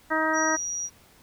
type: harmonic tone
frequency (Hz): 315.6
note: D#4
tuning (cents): +25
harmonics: 1 / 2 / 3 / 4 / 5 / 6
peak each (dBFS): -29 / -29 / -29 / -29 / -29 / -29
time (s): 0.1-0.57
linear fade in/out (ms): 20
type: tone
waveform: sine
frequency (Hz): 5760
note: F#8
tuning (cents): -47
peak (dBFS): -28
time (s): 0.33-0.9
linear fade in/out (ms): 50
effects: pink hiss -56 dBFS RMS until 1.22 s